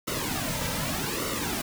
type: noise with flanger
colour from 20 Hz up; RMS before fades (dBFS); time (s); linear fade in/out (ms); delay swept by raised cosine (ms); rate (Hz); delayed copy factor
pink; -30; 0.07-1.62; 10; 1.2 to 2.8; 0.84; -0.75
effects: none